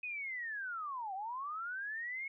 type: linear two-way sweep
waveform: sine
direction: down then up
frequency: 2532 to 740 to 2200 Hz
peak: -38 dBFS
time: 0.03-2.28 s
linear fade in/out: 5 ms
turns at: 1.14 s
effects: none